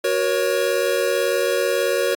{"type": "chord", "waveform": "square", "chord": "F# major", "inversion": "none", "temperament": "equal with one note detuned", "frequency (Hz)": [370, 476.2, 554.4], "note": ["F#4", "A#4", "C#5"], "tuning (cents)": [0, 37, 0], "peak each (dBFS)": [-25, -23, -22], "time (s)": [0.04, 2.15], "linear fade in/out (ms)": 5, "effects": ["AAC 64 kbps"]}